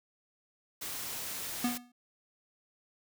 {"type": "noise", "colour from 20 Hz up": "white", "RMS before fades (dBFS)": -39, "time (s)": [0.81, 1.78], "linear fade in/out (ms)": 10}
{"type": "tone with exponential decay", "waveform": "square", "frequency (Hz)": 244, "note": "B3", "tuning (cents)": -21, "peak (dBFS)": -26, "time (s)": [1.64, 1.92], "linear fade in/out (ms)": 5, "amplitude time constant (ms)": 60}
{"effects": []}